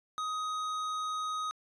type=tone with hard clipping; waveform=triangle; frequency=1255 Hz; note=D#6; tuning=15 cents sharp; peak=-34 dBFS; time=0.18-1.51 s; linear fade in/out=0 ms; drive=14 dB; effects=resampled to 24000 Hz